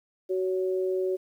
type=tone pair together; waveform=sine; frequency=373.8 / 560 Hz; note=F#4 / C#5; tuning=+18 / +18 cents; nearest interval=perfect fifth; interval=700 cents; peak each=-25 / -33 dBFS; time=0.29-1.17 s; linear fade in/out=20 ms; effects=10-bit